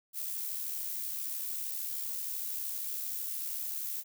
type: noise with amplitude modulation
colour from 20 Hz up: violet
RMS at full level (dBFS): -35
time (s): 0.13-4.04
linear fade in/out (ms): 50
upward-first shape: sine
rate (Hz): 73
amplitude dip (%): 40
effects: none